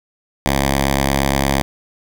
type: tone with notch filter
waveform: 5% pulse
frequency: 68.6 Hz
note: C#2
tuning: 17 cents flat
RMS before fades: -17 dBFS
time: 0.46-1.62 s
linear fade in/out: 0 ms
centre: 420 Hz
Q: 1.6
effects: none